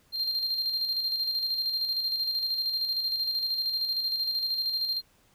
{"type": "tone with tremolo", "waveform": "triangle", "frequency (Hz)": 4186, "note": "C8", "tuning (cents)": 0, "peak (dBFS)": -24, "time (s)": [0.12, 5.02], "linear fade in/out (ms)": 50, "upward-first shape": "square", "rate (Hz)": 13, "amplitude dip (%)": 40, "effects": ["pink hiss -64 dBFS RMS until 5.34 s"]}